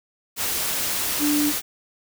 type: tone in noise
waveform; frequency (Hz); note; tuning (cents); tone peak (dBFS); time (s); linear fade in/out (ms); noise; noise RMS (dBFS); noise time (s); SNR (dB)
sine; 295.1; D4; +8; -19; 1.19-1.53; 50; white; -25; 0.36-1.62; +3
effects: none